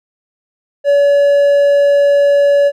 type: tone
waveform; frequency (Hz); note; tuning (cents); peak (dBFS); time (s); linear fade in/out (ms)
triangle; 569; C#5; +45; -5; 0.84-2.72; 50
effects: none